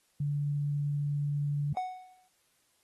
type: tone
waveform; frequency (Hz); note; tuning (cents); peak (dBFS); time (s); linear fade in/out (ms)
sine; 144.8; D3; -24; -28; 0.2-1.73; 5
type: tone with exponential decay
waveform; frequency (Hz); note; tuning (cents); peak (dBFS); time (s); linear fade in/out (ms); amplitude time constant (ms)
triangle; 740; F#5; 0; -26; 1.77-2.28; 1; 110
effects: white hiss -71 dBFS RMS until 2.83 s + AAC 32 kbps